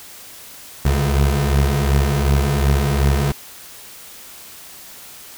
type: beating tone pair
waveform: 25% pulse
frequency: 69.3 / 72 Hz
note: C#2 / D2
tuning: 0 / -34 cents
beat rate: 2.7 Hz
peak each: -12 / -16 dBFS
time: 0.85-3.32 s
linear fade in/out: 5 ms
effects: white hiss -39 dBFS RMS until 5.37 s